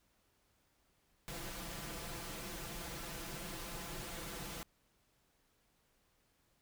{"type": "noise with comb filter", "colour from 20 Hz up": "pink", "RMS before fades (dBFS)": -45, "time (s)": [1.28, 4.63], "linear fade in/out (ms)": 0, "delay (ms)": 5.9, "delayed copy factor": 0.75, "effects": ["pink hiss -75 dBFS RMS until 6.61 s"]}